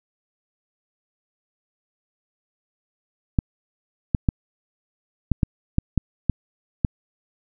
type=clicks; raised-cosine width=5 ms; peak=-5 dBFS; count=9; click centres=3.388 / 4.148 / 4.288 / 5.317 / 5.432 / 5.784 / 5.977 / 6.297 / 6.848 s; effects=none